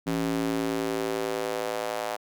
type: tone with high-pass filter sweep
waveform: square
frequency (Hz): 55.4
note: A1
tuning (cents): +13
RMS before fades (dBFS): -29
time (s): 0.06-2.17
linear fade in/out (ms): 20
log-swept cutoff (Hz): 220 to 660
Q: 2.4
effects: none